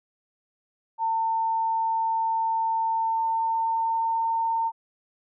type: tone with pitch glide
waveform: sine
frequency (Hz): 900 to 908.9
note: A5 to A#5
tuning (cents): +39 to -44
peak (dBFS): -22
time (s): 0.98-4.72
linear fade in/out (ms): 50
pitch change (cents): +17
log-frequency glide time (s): 2.93-4.34
effects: none